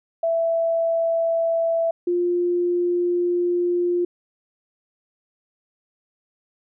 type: tone pair in turn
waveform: sine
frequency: 663 / 351.6 Hz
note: E5 / F4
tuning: +10 / +12 cents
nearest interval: major seventh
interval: 1098 cents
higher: first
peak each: -18 dBFS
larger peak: neither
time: 0.23-1.91 / 2.07-4.05 s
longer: second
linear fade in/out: 5 ms
effects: none